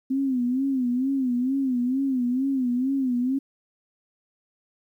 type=tone with vibrato; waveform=sine; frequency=258.2 Hz; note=C4; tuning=23 cents flat; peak=-21 dBFS; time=0.1-3.39 s; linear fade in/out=10 ms; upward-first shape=sine; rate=2.2 Hz; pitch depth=110 cents each way; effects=10-bit